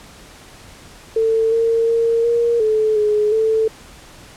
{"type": "tone with pitch steps", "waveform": "sine", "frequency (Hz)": [447.6, 456.9, 460.3, 469.4, 433.3, 421.6, 441.7], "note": ["A4", "A#4", "A#4", "A#4", "A4", "G#4", "A4"], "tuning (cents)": [30, -35, -22, 12, -27, 26, 7], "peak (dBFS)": -13, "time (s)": [1.16, 3.68], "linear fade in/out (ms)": 5, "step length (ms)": 360, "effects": ["pink hiss -42 dBFS RMS until 4.36 s", "low-pass 10000 Hz 12 dB/octave"]}